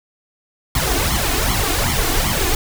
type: noise with flanger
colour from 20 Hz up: pink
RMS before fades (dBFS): -18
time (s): 0.75-2.55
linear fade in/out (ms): 2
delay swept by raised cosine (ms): 0.92 to 2.82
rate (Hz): 2.6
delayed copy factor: +0.8
effects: none